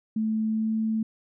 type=tone with pitch glide; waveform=sine; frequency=218.9 to 220.5 Hz; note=A3 to A3; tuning=-9 to +4 cents; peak=-23 dBFS; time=0.16-1.03 s; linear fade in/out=5 ms; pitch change=+13 cents; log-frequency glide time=0.48-0.72 s; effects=none